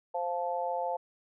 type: chord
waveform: sine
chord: F major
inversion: second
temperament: just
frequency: 523.8 / 698.5 / 873.1 Hz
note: C5 / F5 / A5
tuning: +2 / 0 / -14 cents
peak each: -34 dBFS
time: 0.14-0.97 s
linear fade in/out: 10 ms
effects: none